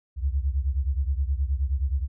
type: beating tone pair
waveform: sine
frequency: 65.41 / 74.91 Hz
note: C2 / D2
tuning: 0 / +35 cents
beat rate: 9.5 Hz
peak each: -24 / -27 dBFS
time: 0.16-2.08 s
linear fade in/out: 50 ms
effects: none